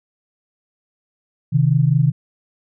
sine tone pair together, 131 / 155.79 Hz, C3 / D#3, +2 / +3 cents, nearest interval minor third, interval 301 cents, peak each -15 dBFS, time 1.52-2.12 s, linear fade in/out 20 ms, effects none

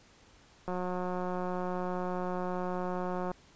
click train, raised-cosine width 1 ms, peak -22 dBFS, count 478, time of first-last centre 0.68-3.315 s, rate 181 Hz, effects pink hiss -60 dBFS RMS until 3.55 s + resampled to 16000 Hz

